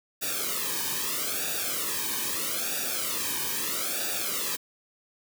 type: noise with flanger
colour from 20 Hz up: white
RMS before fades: -30 dBFS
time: 0.21-4.57 s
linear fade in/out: 20 ms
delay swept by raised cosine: 0.95 to 1.49 ms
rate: 0.78 Hz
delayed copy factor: -0.95
effects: none